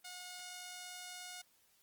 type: tone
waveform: 5% pulse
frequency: 723 Hz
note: F#5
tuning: 40 cents flat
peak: -35 dBFS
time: 0.04-1.42 s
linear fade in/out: 10 ms
effects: white hiss -71 dBFS RMS until 1.82 s + Opus 24 kbps